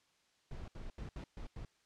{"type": "noise bursts at uneven times", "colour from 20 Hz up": "brown", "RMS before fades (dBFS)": -45, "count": 6, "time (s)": [[0.51, 0.68], [0.75, 0.9], [0.98, 1.09], [1.16, 1.24], [1.37, 1.47], [1.56, 1.65]], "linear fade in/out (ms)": 2, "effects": ["white hiss -73 dBFS RMS until 1.85 s", "low-pass 6000 Hz 12 dB/octave"]}